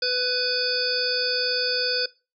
harmonic tone with a mistuned harmonic, 498.1 Hz, B4, 15 cents sharp, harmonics 1 / 3 / 5 / 7 / 9 / 10, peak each -28 / -29 / -35 / -37 / -26 / -26 dBFS, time 0.02-2.06 s, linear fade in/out 5 ms, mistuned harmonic 9, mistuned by +21 cents, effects noise-tail reverb RT60 0.3 s tail -22 dB re dry

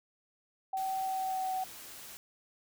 sine tone with pitch glide, 765 to 751.9 Hz, G5 to F#5, -42 to +28 cents, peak -31 dBFS, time 0.73-1.64 s, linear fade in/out 5 ms, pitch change -30 cents, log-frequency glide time 0.99-1.52 s
white noise, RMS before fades -48 dBFS, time 0.77-2.17 s, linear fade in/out 0 ms
effects none

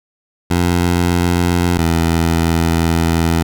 15% pulse tone pair in turn, 87.5 / 82.88 Hz, F2 / E2, +4 / +10 cents, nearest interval minor second, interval 94 cents, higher first, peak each -6 dBFS, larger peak neither, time 0.5-1.78 / 1.78-3.43 s, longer second, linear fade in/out 10 ms, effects none

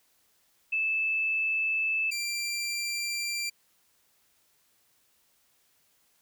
sine / 20% pulse tone pair in turn, 2625 / 2364 Hz, E7 / D7, -8 / +11 cents, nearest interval major second, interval 181 cents, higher first, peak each -25 dBFS, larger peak neither, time 0.72-2.11 / 2.11-3.5 s, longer neither, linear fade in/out 10 ms, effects white hiss -68 dBFS RMS until 6.21 s

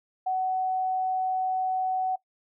sine tone, 749 Hz, F#5, 21 cents sharp, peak -24 dBFS, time 0.26-2.16 s, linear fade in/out 10 ms, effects noise-tail reverb RT60 0.1 s tail -19 dB re dry

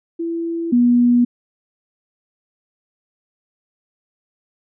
sine tone pair in turn, 334.3 / 242.3 Hz, E4 / B3, +24 / -33 cents, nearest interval tritone, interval 557 cents, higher first, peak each -20 / -10 dBFS, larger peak second, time 0.19-0.72 / 0.72-1.25 s, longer neither, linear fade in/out 10 ms, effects none

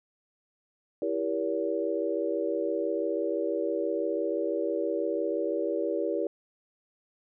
sine chord, E diminished seventh, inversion none, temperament just, 329.6 / 395.6 / 474.7 / 569.6 Hz, E4 / G4 / Bb4 / Db5, 0 / +16 / +31 / +47 cents, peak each -32 dBFS, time 1.02-6.27 s, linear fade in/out 2 ms, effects none

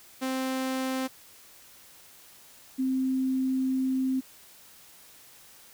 sawtooth / sine tone pair in turn, 261.6 / 261.6 Hz, C4 / C4, 0 / 0 cents, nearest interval unison, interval 0 cents, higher neither, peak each -24 dBFS, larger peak neither, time 0.21-1.08 / 2.78-4.21 s, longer second, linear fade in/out 20 ms, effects white hiss -53 dBFS RMS until 5.73 s

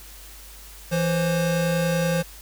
square tone pair together, 166.3 / 529.3 Hz, E3 / C5, +16 / +20 cents, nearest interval octave + minor sixth, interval 2004 cents, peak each -23 / -25 dBFS, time 0.91-2.23 s, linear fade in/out 20 ms, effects added 50 Hz sine -44 dBFS peak until 2.41 s + white hiss -45 dBFS RMS until 2.41 s

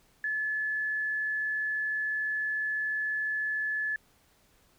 sine tone with frequency modulation, 1723 Hz, A6, 37 cents flat, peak -28 dBFS, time 0.24-3.96 s, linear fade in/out 2 ms, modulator 75.6 Hz, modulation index 0.2, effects pink hiss -65 dBFS RMS until 4.78 s

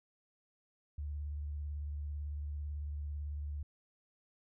sine tone with vibrato, 73.42 Hz, D2, in tune, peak -37 dBFS, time 0.98-3.63 s, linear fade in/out 5 ms, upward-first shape triangle, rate 18 Hz, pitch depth 57 cents each way, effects none

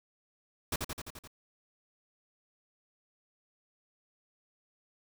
pink noise with echo, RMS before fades -32 dBFS, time 0.72-0.76 s, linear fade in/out 5 ms, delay 86 ms, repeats 6, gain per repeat -3 dB, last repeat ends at 1.276 s, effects none

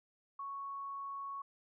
sine tone, 1108.7 Hz, C#6, in tune, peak -40 dBFS, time 0.39-1.42 s, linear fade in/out 5 ms, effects none

